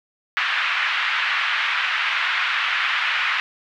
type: band-pass noise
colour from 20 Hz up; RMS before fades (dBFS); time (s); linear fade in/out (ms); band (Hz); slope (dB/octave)
pink; -22; 0.37-3.4; 0; 1300 to 3000; 24
effects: none